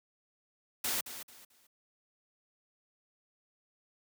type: noise with echo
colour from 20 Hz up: white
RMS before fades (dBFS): -33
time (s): 0.84-1.01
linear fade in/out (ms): 5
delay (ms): 220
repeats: 3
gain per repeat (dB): -11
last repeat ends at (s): 1.67
effects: high-pass 100 Hz 12 dB/octave